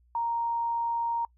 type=tone; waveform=sine; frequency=932.3 Hz; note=A#5; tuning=in tune; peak=-26 dBFS; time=0.15-1.25 s; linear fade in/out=2 ms; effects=noise-tail reverb RT60 0.1 s tail -25 dB re dry + added 60 Hz sine -60 dBFS peak until 1.37 s